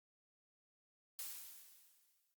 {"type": "noise with exponential decay", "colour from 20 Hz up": "blue", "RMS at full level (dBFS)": -44, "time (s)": [1.19, 2.34], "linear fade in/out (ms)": 0, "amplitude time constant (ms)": 250, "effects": ["Opus 48 kbps"]}